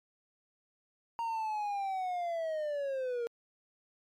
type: linear sweep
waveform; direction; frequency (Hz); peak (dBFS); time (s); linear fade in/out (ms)
triangle; down; 932.3 to 462.2; -30; 1.19-3.27; 0
effects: MP3 64 kbps